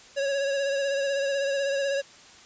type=tone with vibrato; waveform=square; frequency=554.4 Hz; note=C#5; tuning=in tune; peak=-25 dBFS; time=0.16-2.02 s; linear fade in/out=20 ms; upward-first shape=triangle; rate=16 Hz; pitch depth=39 cents each way; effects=white hiss -50 dBFS RMS until 2.45 s + resampled to 16000 Hz